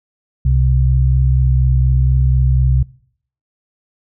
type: tone pair together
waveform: sine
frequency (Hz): 64.7 / 128.84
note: C2 / C3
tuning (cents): -19 / -26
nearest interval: octave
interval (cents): 1193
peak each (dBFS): -12 / -14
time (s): 0.45-2.83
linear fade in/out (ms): 5
effects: noise-tail reverb RT60 0.6 s tail -21 dB re dry

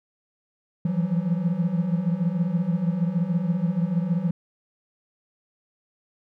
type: tone cluster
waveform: triangle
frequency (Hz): 165.6 / 172 / 186.7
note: E3 / F3 / F#3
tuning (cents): +8 / -26 / +16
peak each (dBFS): -24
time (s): 0.85-4.31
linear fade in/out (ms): 5
effects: none

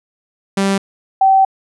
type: tone pair in turn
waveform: sawtooth / sine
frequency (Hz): 195.9 / 771.5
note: G3 / G5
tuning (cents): -1 / -28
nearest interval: 2 octaves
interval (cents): 2373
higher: second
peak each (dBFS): -9 / -7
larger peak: second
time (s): 0.57-0.78 / 1.21-1.45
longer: second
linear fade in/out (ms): 5
effects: resampled to 24000 Hz

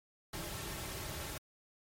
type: noise with comb filter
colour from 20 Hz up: pink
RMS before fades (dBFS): -42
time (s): 0.33-1.38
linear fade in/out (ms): 5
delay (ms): 4.1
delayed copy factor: -0.55
effects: MP3 64 kbps

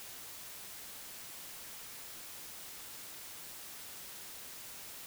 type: silence
effects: white hiss -48 dBFS RMS until 5.06 s

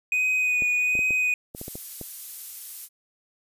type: tone with vibrato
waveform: triangle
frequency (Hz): 2489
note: D#7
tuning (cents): 0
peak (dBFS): -19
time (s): 0.12-1.34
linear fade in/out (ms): 2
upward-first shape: sine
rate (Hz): 1.3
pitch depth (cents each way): 18
type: clicks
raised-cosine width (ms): 2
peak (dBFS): -23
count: 9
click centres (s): 0.622 / 0.953 / 0.991 / 1.107 / 1.549 / 1.614 / 1.681 / 1.755 / 2.013
type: noise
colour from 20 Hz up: violet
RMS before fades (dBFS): -35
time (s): 1.54-2.89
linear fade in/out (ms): 50
effects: resampled to 32000 Hz

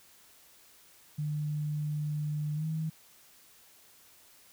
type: tone with pitch glide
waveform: sine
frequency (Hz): 150 to 158.37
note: D3 to D#3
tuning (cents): +37 to +31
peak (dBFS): -30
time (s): 1.18-2.9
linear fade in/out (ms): 10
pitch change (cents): +94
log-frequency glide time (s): 2.55-2.65
effects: white hiss -59 dBFS RMS until 4.52 s

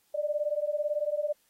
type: beating tone pair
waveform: sine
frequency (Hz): 586 / 604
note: D5 / D5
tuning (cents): -4 / +48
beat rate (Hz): 18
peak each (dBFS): -30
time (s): 0.14-1.33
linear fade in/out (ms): 10
effects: white hiss -69 dBFS RMS until 1.49 s + AAC 48 kbps

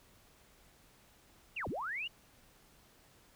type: linear two-way sweep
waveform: sine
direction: down then up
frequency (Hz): 2960 to 48 to 2960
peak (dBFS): -36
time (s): 1.56-2.08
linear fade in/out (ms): 10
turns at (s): 1.68
effects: pink hiss -64 dBFS RMS until 3.35 s

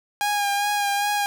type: tone with vibrato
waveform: sawtooth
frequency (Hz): 815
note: G#5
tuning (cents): -33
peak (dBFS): -17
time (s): 0.21-1.26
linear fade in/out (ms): 0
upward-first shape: sine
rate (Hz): 2.5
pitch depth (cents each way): 26
effects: none

